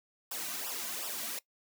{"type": "noise with flanger", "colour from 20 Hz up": "white", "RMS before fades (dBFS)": -38, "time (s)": [0.31, 1.39], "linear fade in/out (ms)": 5, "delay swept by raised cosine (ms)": [0.46, 2.36], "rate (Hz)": 2.7, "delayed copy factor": -0.85, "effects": ["noise-tail reverb RT60 0.1 s tail -20 dB re dry", "high-pass 200 Hz 12 dB/octave"]}